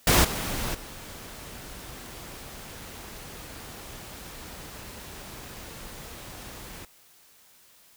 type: noise with level steps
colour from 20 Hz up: pink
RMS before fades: -19 / -31 / -42 dBFS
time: 0.07-6.85 s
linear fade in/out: 2 ms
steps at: 0.24 / 0.74 s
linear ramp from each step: 10 ms
effects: white hiss -57 dBFS RMS until 7.96 s